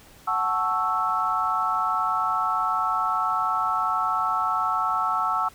sine chord, F# minor seventh, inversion none, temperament equal, 740 / 880 / 1108.7 / 1318.5 Hz, F#5 / A5 / C#6 / E6, 0 / 0 / 0 / 0 cents, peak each -29 / -29 / -28 / -24 dBFS, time 0.27-5.49 s, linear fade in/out 10 ms, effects pink hiss -51 dBFS RMS until 5.54 s

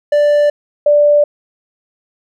triangle / sine tone pair in turn, 587.3 / 587.3 Hz, D5 / D5, 0 / 0 cents, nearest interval unison, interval 0 cents, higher neither, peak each -6 dBFS, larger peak neither, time 0.12-0.5 / 0.86-1.24 s, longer neither, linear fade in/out 5 ms, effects none

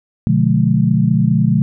sine chord, B diminished seventh, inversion none, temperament just, 123.47 / 148.16 / 177.8 / 213.4 Hz, B2 / D3 / F3 / Ab3, 0 / +16 / +31 / +47 cents, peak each -16 dBFS, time 0.27-1.62 s, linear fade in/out 0 ms, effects none

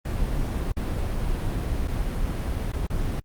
brown noise with dropouts, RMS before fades -26 dBFS, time 0.05-3.2 s, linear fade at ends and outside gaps 5 ms, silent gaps 0.721-0.766 / 1.876-1.88 / 2.721-2.733 / 2.87-2.9 s, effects Opus 32 kbps

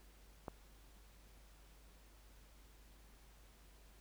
click, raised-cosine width 1 ms, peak -29 dBFS, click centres 0.482 s, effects added 50 Hz sine -61 dBFS peak until 4 s + pink hiss -67 dBFS RMS until 4 s

